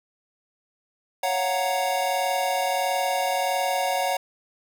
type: chord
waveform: square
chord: Gb major seventh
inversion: second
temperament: equal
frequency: 554.4 / 698.5 / 740 / 932.3 Hz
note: Db5 / F5 / Gb5 / Bb5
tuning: 0 / 0 / 0 / 0 cents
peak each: -29 / -32 / -26 / -31 dBFS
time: 1.23-4.17 s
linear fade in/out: 5 ms
effects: none